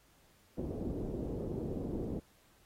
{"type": "low-pass noise", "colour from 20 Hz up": "white", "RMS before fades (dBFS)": -38, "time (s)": [0.57, 2.2], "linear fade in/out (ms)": 10, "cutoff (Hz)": 420, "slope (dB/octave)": 24, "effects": ["pink hiss -67 dBFS RMS until 2.65 s", "AAC 48 kbps"]}